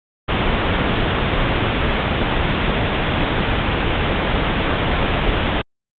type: low-pass noise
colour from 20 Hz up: pink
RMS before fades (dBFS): -18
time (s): 0.28-5.62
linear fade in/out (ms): 10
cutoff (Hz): 3600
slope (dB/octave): 96
effects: Opus 32 kbps